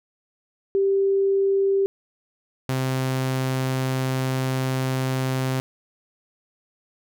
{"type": "tone pair in turn", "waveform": ["sine", "sawtooth"], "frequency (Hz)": [392, 130.81], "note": ["G4", "C3"], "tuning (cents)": [0, 0], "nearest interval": "octave + perfect fifth", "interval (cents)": 1900, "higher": "first", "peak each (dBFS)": [-17, -18], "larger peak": "first", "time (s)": [[0.75, 1.86], [2.69, 5.6]], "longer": "second", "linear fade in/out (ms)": 0, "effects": []}